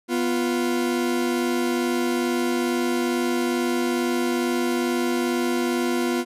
40% pulse tone pair together, 246.9 / 349.2 Hz, B3 / F4, 0 / 0 cents, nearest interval tritone, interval 600 cents, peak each -23 dBFS, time 0.08-6.25 s, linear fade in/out 50 ms, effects resampled to 32000 Hz

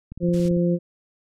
click train, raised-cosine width 5 ms, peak -24 dBFS, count 9, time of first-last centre 0.12-0.567 s, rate 17.9 Hz
harmonic tone, 173.9 Hz, F3, 7 cents flat, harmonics 1 / 2 / 3, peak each -19 / -24 / -26 dBFS, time 0.2-0.79 s, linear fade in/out 50 ms
blue noise, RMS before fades -35 dBFS, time 0.33-0.49 s, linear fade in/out 10 ms
effects low-pass 6000 Hz 12 dB/octave

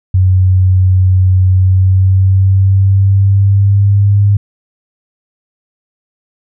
sine tone with pitch glide, 93 to 101.42 Hz, F#2 to G#2, +9 to -41 cents, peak -5 dBFS, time 0.14-4.37 s, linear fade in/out 5 ms, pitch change +150 cents, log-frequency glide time 1.49-4.24 s, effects none

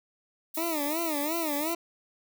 violet noise, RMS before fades -35 dBFS, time 0.54-1.74 s, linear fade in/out 10 ms
20% pulse tone with vibrato, 311.1 Hz, D#4, in tune, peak -24 dBFS, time 0.57-1.75 s, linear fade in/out 5 ms, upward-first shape sine, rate 2.8 Hz, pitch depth 150 cents each way
effects none

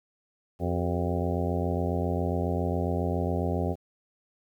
harmonic tone with a mistuned harmonic, 87.31 Hz, F2, in tune, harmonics 1 / 2 / 3 / 4 / 5 / 6 / 7 / 8 / 9, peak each -29 / -32 / -34 / -35 / -36 / -37 / -37 / -38 / -39 dBFS, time 0.59-3.76 s, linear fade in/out 50 ms, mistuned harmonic 4, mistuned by +87 cents, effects 10-bit

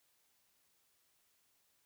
silence, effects white hiss -75 dBFS RMS until 1.85 s

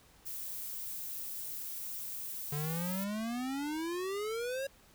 violet noise, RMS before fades -41 dBFS, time 0.25-3.05 s, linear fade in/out 20 ms
square exponential sweep, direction up, 143.5 to 554.4 Hz, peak -35 dBFS, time 2.52-4.67 s, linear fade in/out 5 ms
effects pink hiss -62 dBFS RMS until 4.94 s

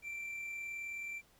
triangle tone with amplitude modulation, 2349 Hz, D7, in tune, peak -37 dBFS, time 0.02-1.22 s, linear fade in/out 50 ms, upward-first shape sine, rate 39.2 Hz, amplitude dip 30%, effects pink hiss -67 dBFS RMS until 1.39 s

